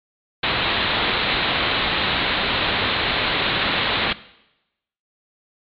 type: low-pass noise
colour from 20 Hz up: white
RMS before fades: -21 dBFS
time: 0.43-4.13 s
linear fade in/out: 5 ms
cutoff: 4100 Hz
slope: 96 dB/octave
effects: noise-tail reverb RT60 0.9 s tail -18 dB re dry + MP3 96 kbps